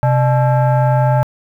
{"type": "tone with frequency modulation", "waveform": "sine", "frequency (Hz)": 130, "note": "C3", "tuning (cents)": -11, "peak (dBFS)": -9, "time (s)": [0.03, 1.23], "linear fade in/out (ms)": 0, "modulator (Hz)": 734, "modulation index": 0.87, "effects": ["tanh soft clip ceiling -5 dBFS", "8-bit"]}